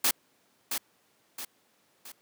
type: noise with echo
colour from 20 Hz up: white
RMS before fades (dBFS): -24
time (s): 0.04-0.11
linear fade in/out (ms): 5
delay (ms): 670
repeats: 3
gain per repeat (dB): -7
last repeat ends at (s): 2.12
effects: pink hiss -67 dBFS RMS until 2.21 s + high-pass 200 Hz 12 dB/octave